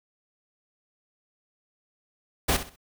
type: noise with echo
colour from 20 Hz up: pink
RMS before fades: -23 dBFS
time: 2.48-2.57 s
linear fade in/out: 10 ms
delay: 64 ms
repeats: 3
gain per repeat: -11 dB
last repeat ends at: 2.762 s
effects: none